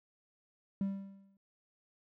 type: tone with exponential decay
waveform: triangle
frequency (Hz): 196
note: G3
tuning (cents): 0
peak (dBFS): -26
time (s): 0.81-1.37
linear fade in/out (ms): 2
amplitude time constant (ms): 120
effects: tanh soft clip ceiling -24 dBFS